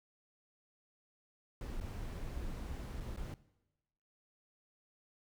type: noise with dropouts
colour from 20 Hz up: brown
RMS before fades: -42 dBFS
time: 1.61-3.34 s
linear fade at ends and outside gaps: 1 ms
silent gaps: 1.801-1.81 / 3.002-3.006 / 3.163-3.173 s
effects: noise-tail reverb RT60 1.0 s tail -19 dB re dry